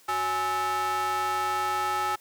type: ring-modulated tone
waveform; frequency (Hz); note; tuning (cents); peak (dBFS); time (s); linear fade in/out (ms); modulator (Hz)
square; 233.1; A#3; 0; -23; 0.08-2.16; 10; 1070
effects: white hiss -57 dBFS RMS until 2.2 s + high-pass 150 Hz 12 dB/octave